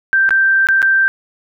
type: tone with dropouts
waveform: sine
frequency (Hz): 1568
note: G6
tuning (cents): 0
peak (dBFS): -9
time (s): 0.13-1.08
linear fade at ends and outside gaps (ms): 0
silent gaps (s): 0.291-0.307 / 0.67-0.687 / 0.819-0.827
effects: none